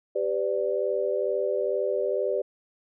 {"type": "chord", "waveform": "sine", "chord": "G major", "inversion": "none", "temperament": "equal with one note detuned", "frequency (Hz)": [392, 505.1, 587.3], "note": ["G4", "B4", "D5"], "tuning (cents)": [0, 39, 0], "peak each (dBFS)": -28, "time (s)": [0.15, 2.42], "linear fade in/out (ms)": 10, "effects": []}